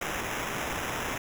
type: noise with sample-and-hold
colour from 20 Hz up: blue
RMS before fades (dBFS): -33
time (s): 0.01-1.18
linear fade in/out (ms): 5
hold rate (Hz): 4410
effects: none